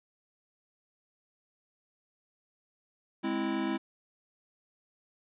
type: chord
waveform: square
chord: Ab augmented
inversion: none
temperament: equal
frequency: 207.7 / 261.6 / 329.6 Hz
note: Ab3 / C4 / E4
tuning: 0 / 0 / 0 cents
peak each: -36 / -35 / -33 dBFS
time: 3.23-3.78 s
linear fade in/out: 20 ms
effects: resampled to 8000 Hz + 11-bit